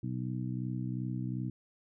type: harmonic tone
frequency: 62.7 Hz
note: B1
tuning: 27 cents sharp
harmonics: 2 / 3 / 4 / 5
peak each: -35 / -39 / -41 / -43 dBFS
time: 0.03-1.5 s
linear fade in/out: 5 ms
effects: none